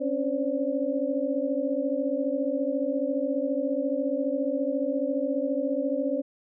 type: tone cluster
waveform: sine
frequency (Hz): 268.5 / 283 / 524 / 576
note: C4 / C#4 / C5 / D5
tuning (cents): +45 / +36 / +2 / -34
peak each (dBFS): -30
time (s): 0-6.22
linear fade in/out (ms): 20
effects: none